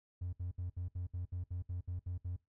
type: tone bursts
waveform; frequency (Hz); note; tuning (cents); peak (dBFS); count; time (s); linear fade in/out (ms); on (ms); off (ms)
triangle; 89.2; F2; +37; -34; 12; 0.21-2.365; 10; 120; 65
effects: noise-tail reverb RT60 0.2 s tail -22 dB re dry + tanh soft clip ceiling -32 dBFS